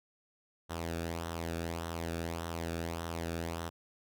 sawtooth tone with flanger, 83.5 Hz, E2, 23 cents sharp, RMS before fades -38 dBFS, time 0.69-3.7 s, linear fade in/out 20 ms, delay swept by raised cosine 0.42 to 1 ms, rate 1.7 Hz, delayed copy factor -0.6, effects none

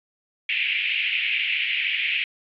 pink band-pass noise, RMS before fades -24 dBFS, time 0.49-2.24 s, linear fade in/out 2 ms, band 2200 to 2900 Hz, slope 48 dB/octave, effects MP3 96 kbps

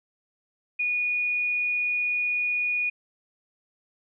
sine tone, 2456 Hz, D#7, 23 cents flat, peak -23 dBFS, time 0.79-2.9 s, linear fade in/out 10 ms, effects none

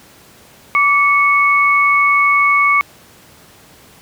sine tone pair together, 1156 / 2208 Hz, D6 / C#7, -28 / -7 cents, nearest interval major seventh, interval 1121 cents, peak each -12 dBFS, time 0.75-2.81 s, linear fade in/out 0 ms, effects pink hiss -44 dBFS RMS until 4.01 s + high-pass 80 Hz 12 dB/octave

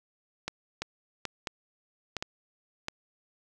clicks, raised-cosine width 0.2 ms, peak -15 dBFS, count 7, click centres 0.48 / 0.82 / 1.253 / 1.472 / 2.167 / 2.225 / 2.884 s, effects none

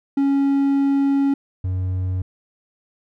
triangle tone pair in turn, 277.2 / 92.5 Hz, C#4 / F#2, 0 / 0 cents, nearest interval octave + perfect fifth, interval 1900 cents, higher first, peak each -13 / -18 dBFS, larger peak first, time 0.17-1.34 / 1.64-2.22 s, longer first, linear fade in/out 5 ms, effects none

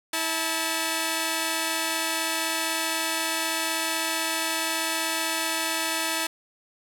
5% pulse tone pair together, 324 / 875.8 Hz, E4 / A5, -30 / -8 cents, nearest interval octave + perfect fourth, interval 1722 cents, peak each -16 dBFS, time 0.13-6.27 s, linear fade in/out 5 ms, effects none

